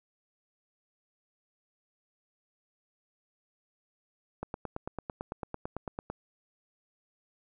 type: click train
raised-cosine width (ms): 1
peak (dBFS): -21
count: 16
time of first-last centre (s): 4.43-6.1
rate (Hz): 8.98
effects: none